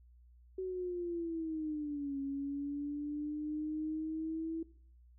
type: linear two-way sweep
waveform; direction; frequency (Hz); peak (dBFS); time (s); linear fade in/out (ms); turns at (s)
sine; down then up; 377.3 to 274.8 to 327.6; -35; 0.58-4.63; 5; 2.19
effects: noise-tail reverb RT60 0.5 s tail -19 dB re dry + added 60 Hz sine -58 dBFS peak until 5.18 s